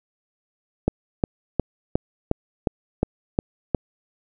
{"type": "click train", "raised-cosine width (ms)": 2, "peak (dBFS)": -5, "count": 9, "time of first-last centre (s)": [0.88, 3.747], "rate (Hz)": 2.79, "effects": []}